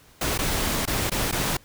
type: noise with dropouts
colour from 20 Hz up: pink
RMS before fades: -25 dBFS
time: 0.21-1.57 s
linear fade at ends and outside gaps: 5 ms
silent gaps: 0.379-0.388 / 0.856-0.875 / 1.098-1.116 / 1.315-1.324 s
effects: pink hiss -54 dBFS RMS until 1.64 s